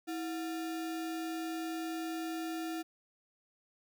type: tone with sample-and-hold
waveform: sine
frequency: 325.1 Hz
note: E4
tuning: 24 cents flat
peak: -35 dBFS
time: 0.07-2.83 s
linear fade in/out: 20 ms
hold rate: 1050 Hz
effects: none